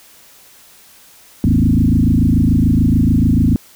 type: tone with frequency modulation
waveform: sine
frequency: 164.81 Hz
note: E3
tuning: in tune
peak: -9 dBFS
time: 1.44-3.56 s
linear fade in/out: 0 ms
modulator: 26.9 Hz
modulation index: 4.1
effects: white hiss -45 dBFS RMS until 3.75 s